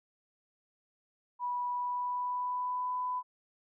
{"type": "tone with pitch glide", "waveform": "sine", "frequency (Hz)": [980, 999.4], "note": ["B5", "B5"], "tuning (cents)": [-14, 20], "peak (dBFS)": -31, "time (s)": [1.39, 3.23], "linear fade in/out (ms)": 50, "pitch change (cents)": 34, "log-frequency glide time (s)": [1.69, 2.95], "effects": []}